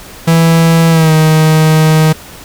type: tone with pitch glide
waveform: 45% pulse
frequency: 164.81 to 157 Hz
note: E3 to D#3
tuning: 0 to +16 cents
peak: -5 dBFS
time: 0.27-2.13 s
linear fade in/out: 10 ms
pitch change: -84 cents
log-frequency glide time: 0.9-1.12 s
effects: pink hiss -32 dBFS RMS until 2.44 s